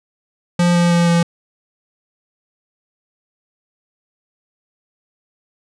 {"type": "tone with pitch steps", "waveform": "square", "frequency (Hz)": [174.61, 173.2, 171.81, 170.42], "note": ["F3", "F3", "F3", "F3"], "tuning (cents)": [0, -14, -28, -42], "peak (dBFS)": -12, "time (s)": [0.59, 1.23], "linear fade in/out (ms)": 5, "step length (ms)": 160, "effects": ["resampled to 22050 Hz"]}